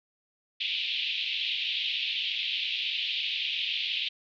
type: band-pass noise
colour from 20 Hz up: white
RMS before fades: -31 dBFS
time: 0.6-4.09 s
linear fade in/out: 10 ms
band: 2500 to 3700 Hz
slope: 48 dB/octave
effects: none